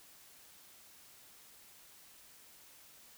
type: silence
effects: white hiss -59 dBFS RMS until 3.17 s